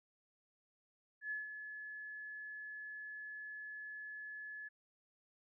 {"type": "tone with ADSR envelope", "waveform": "sine", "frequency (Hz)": 1711, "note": "A6", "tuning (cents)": -49, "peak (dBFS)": -37, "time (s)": [1.21, 4.69], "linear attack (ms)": 98, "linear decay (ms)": 160, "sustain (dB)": -8, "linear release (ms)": 17, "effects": []}